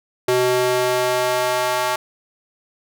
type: tone with high-pass filter sweep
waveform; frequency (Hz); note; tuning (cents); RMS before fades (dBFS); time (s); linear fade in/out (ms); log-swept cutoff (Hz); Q
square; 125.4; B2; +27; -19; 0.28-1.96; 5; 370 to 810; 1.7
effects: none